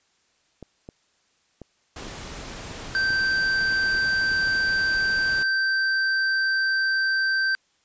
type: clicks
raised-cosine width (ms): 2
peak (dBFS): -25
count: 10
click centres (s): 0.627 / 0.889 / 1.617 / 2.024 / 2.068 / 2.713 / 3.105 / 3.951 / 4.317 / 4.473
type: noise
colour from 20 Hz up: pink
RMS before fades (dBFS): -37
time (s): 1.96-5.43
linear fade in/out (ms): 2
type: tone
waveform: square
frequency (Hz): 1558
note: G6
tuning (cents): -11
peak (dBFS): -21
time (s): 2.95-7.55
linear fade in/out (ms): 0
effects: white hiss -66 dBFS RMS until 7.84 s + resampled to 16000 Hz